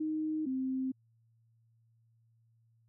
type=tone pair in turn; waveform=sine; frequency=311.1 / 261.6 Hz; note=D#4 / C4; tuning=0 / 0 cents; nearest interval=minor third; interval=300 cents; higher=first; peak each=-31 / -31 dBFS; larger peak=neither; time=0-0.46 / 0.46-0.92 s; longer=neither; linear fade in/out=10 ms; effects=added 114 Hz sine -66 dBFS peak until 2.88 s